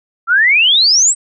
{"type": "exponential sweep", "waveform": "sine", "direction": "up", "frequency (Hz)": [1318.5, 8200], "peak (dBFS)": -7, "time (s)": [0.27, 1.15], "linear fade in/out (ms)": 50, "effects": []}